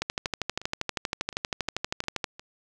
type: two click trains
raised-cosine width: 0.2 ms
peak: -24 / -10 dBFS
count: 7 / 29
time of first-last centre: 0.26-2.395 / 0.02-2.242 s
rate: 2.81 / 12.6 Hz
effects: none